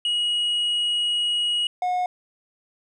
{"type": "tone pair in turn", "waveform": "triangle", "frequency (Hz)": [2900, 725], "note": ["F#7", "F#5"], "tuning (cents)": [-35, -35], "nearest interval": "2 octaves", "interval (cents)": 2400, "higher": "first", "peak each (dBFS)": -19, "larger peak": "neither", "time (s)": [[0.05, 1.67], [1.82, 2.06]], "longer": "first", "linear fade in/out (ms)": 2, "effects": ["resampled to 24000 Hz"]}